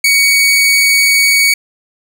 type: tone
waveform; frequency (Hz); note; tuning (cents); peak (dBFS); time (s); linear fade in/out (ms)
sawtooth; 2244; C#7; +21; -4; 0.04-1.54; 5
effects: none